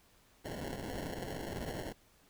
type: noise with sample-and-hold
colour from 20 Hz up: violet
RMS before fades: -41 dBFS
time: 0.44-1.93 s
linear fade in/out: 20 ms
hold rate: 1225 Hz
effects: pink hiss -66 dBFS RMS until 2.29 s